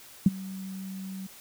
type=tone with ADSR envelope; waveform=sine; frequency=190.9 Hz; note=G3; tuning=46 cents flat; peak=-12 dBFS; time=0.26-1.27 s; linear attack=4 ms; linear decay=27 ms; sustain=-23 dB; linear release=9 ms; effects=white hiss -50 dBFS RMS until 1.4 s